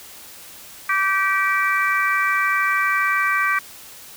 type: harmonic tone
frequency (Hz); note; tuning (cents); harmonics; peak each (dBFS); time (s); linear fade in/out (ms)
387.6; G4; -20; 3 / 4 / 5 / 6; -21 / -22 / -23 / -24; 0.89-3.59; 5
effects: white hiss -41 dBFS RMS until 4.16 s